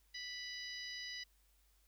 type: harmonic tone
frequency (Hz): 987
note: B5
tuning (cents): -1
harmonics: 2 / 3 / 4 / 5 / 6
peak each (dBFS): -48 / -52 / -51 / -48 / -58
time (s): 0.14-1.24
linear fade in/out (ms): 10
effects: added 50 Hz sine -70 dBFS peak until 1.87 s + white hiss -75 dBFS RMS until 1.87 s